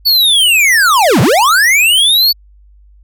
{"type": "linear two-way sweep", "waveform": "square", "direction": "down then up", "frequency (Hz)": [4524, 97.8, 4524], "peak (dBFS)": -7, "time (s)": [0.05, 2.33], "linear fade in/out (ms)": 20, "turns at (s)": 1.21, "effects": ["added 50 Hz sine -40 dBFS peak until 3.03 s"]}